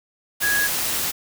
sine tone in noise, 1661.2 Hz, G#6, in tune, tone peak -19 dBFS, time 0.42-0.68 s, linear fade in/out 20 ms, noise white, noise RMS -24 dBFS, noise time 0.4-1.12 s, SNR +2 dB, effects none

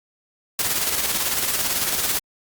white noise with tremolo, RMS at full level -21 dBFS, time 0.59-2.19 s, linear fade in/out 2 ms, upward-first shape square, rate 18 Hz, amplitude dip 40%, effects Opus 48 kbps

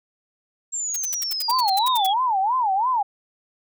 sine exponential sweep, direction down, 7520 to 3250 Hz, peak -24 dBFS, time 0.72-2.14 s, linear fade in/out 20 ms
blue noise bursts, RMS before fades -28 dBFS, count 13, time 0.94-2.067 s, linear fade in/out 5 ms, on 23 ms, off 69 ms
sine tone with vibrato, 887 Hz, A5, 14 cents sharp, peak -18 dBFS, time 1.48-3.03 s, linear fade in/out 10 ms, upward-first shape sine, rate 3 Hz, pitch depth 270 cents each way
effects none

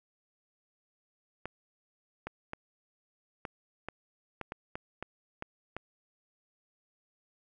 clicks, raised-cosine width 0.5 ms, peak -22 dBFS, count 11, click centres 1.456 / 2.27 / 2.534 / 3.452 / 3.886 / 4.413 / 4.521 / 4.755 / 5.026 / 5.424 / 5.766 s, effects none

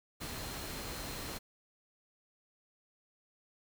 sine tone in noise, 4168 Hz, C8, 7 cents flat, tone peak -52 dBFS, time 0.2-1.39 s, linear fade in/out 20 ms, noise pink, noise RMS -42 dBFS, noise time 0.2-1.39 s, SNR -13 dB, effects none

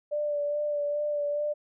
sine tone with vibrato, 587.3 Hz, D5, in tune, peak -26 dBFS, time 0.11-1.54 s, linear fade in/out 20 ms, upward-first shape sine, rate 2.4 Hz, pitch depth 22 cents each way, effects none

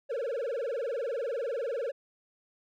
triangle tone with vibrato, 505 Hz, B4, 39 cents sharp, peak -28 dBFS, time 0.09-1.92 s, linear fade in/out 20 ms, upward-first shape sine, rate 20 Hz, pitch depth 220 cents each way, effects none

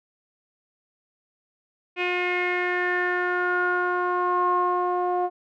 sawtooth tone with low-pass filter sweep, 358.2 Hz, F4, 44 cents sharp, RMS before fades -24 dBFS, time 1.96-5.3 s, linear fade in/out 50 ms, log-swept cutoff 2500 to 830 Hz, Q 6.6, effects none

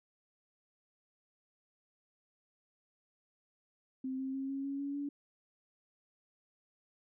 sine tone with pitch steps, 261.6 / 265.4 / 269.3 / 273.2 / 277.2 / 281.2 / 285.3 Hz, C4 / C4 / C#4 / C#4 / C#4 / C#4 / C#4, 0 / +25 / -50 / -25 / 0 / +25 / +50 cents, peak -35 dBFS, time 4.04-5.09 s, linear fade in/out 5 ms, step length 150 ms, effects none

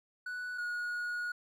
triangle tone pair in turn, 1480 / 1448.7 Hz, F#6 / F#6, 0 / -37 cents, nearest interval unison, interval 37 cents, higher first, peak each -35 / -32 dBFS, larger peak second, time 0.26-0.58 / 0.58-1.32 s, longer second, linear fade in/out 5 ms, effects none

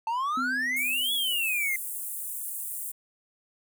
triangle exponential two-way sweep, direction up then down, 880 to 3422 to 2065 Hz, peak -24 dBFS, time 0.07-1.76 s, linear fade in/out 2 ms, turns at 1.13 s
sine tone with exponential decay, 254.5 Hz, C4, 48 cents flat, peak -30 dBFS, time 0.37-1.62 s, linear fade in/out 5 ms, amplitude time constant 270 ms
pink high-pass noise, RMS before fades -35 dBFS, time 0.76-2.92 s, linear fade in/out 10 ms, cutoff 8400 Hz, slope 48 dB/octave
effects none

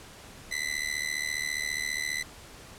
sawtooth tone with amplitude modulation, 2009 Hz, B6, 29 cents sharp, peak -22 dBFS, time 0.51-2.23 s, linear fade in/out 10 ms, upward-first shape sine, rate 74.8 Hz, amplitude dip 95%, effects pink hiss -48 dBFS RMS until 2.78 s + low-pass 11000 Hz 12 dB/octave

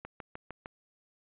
click train, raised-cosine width 0.5 ms, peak -26 dBFS, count 5, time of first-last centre 0.05-0.659 s, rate 6.57 Hz, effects resampled to 8000 Hz

